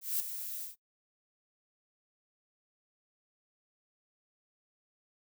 violet noise with ADSR envelope, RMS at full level -30 dBFS, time 0.01-0.76 s, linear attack 190 ms, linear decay 6 ms, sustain -10 dB, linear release 140 ms, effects noise-tail reverb RT60 0.1 s tail -19 dB re dry

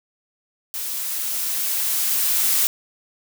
blue noise with level ramp, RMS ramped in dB -28 to -18 dBFS, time 0.74-2.67 s, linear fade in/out 0 ms, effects none

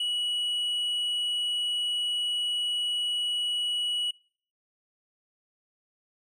sine tone with tanh clipping, 2930 Hz, F#7, 18 cents flat, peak -27 dBFS, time 0-4.11 s, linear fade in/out 5 ms, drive 4 dB, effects noise-tail reverb RT60 0.5 s tail -25 dB re dry

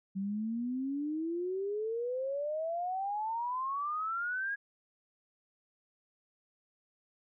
sine exponential sweep, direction up, 190.1 to 1661 Hz, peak -32 dBFS, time 0.15-4.56 s, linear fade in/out 20 ms, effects none

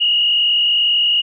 sine tone with frequency modulation, 2880 Hz, F#7, 47 cents flat, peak -12 dBFS, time 0-1.22 s, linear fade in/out 20 ms, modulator 42.3 Hz, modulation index 1.6, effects none

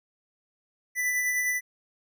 square tone with tremolo, 1987 Hz, B6, 10 cents sharp, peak -24 dBFS, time 0.95-1.61 s, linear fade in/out 50 ms, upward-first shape sine, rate 9.8 Hz, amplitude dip 30%, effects none

